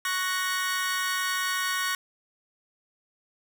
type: chord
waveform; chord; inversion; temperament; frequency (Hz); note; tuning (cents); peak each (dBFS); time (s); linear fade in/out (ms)
sawtooth; F# major; second; equal; 1108.7 / 1480 / 1864.7; C#6 / F#6 / A#6; 0 / 0 / 0; -27; 0.05-1.95; 2
effects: none